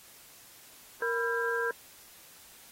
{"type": "tone cluster", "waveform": "sine", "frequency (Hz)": [466.2, 993, 1359, 1601], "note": ["A#4", "B5", "F6", "G6"], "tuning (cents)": [0, 9, -48, 36], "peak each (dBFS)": [-31, -37, -38, -31], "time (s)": [1.02, 1.71], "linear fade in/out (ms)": 2, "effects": ["white hiss -54 dBFS RMS until 2.71 s", "AAC 48 kbps"]}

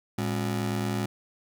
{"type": "ring-modulated tone", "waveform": "30% pulse", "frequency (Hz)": 157.8, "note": "D#3", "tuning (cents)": 25, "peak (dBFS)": -21, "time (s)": [0.18, 1.06], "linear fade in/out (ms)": 5, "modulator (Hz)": 45, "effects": []}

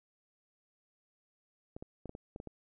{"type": "clicks", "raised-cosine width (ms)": 2, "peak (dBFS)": -30, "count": 8, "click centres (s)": [1.765, 1.825, 2.057, 2.094, 2.151, 2.361, 2.401, 2.473], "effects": []}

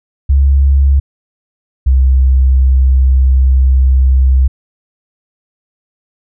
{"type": "tone pair in turn", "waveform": "sine", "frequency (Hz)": [68.8, 65.32], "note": ["C#2", "C2"], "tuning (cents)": [-12, -2], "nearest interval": "minor second", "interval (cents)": 90, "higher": "first", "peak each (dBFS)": -5, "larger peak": "neither", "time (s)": [[0.29, 1], [1.86, 4.48]], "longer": "second", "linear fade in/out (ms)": 10, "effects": []}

